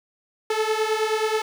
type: beating tone pair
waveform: sawtooth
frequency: 430.9 / 440.3 Hz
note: A4 / A4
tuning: -36 / +1 cents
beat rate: 9.4 Hz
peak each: -20 dBFS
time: 0.5-1.42 s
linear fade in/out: 5 ms
effects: low-pass 6000 Hz 12 dB/octave + 7-bit